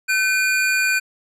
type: tone pair together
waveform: square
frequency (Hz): 1525.1 / 2424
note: G6 / D#7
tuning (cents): -48 / -46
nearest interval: minor sixth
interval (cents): 802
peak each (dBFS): -20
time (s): 0.08-1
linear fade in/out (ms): 20
effects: low-pass 11000 Hz 12 dB/octave